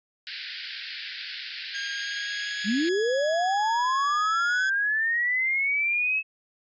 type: band-pass noise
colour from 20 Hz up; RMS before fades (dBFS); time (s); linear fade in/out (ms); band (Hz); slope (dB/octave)
white; -37; 0.27-2.89; 0; 1500 to 4900; 96
type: tone with pitch glide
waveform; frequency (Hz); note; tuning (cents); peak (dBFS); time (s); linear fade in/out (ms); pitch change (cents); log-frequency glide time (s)
sawtooth; 1619 to 1678; G#6 to G#6; -45 to +17; -27; 1.74-4.7; 10; +62; 1.91-2.67
type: linear sweep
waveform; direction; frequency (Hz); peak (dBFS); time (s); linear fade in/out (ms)
sine; up; 185 to 2600; -22; 2.64-6.23; 50
effects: resampled to 16000 Hz